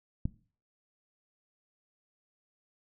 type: click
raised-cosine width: 5 ms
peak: -18 dBFS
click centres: 0.255 s
effects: noise-tail reverb RT60 0.4 s tail -18 dB re dry